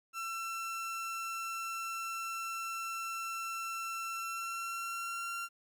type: tone with pitch glide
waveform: 30% pulse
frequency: 1345 to 1375.6 Hz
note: E6 to F6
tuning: +34 to -27 cents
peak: -34 dBFS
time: 0.13-5.49 s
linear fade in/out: 50 ms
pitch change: +39 cents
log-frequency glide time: 4.09-5.37 s
effects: 12-bit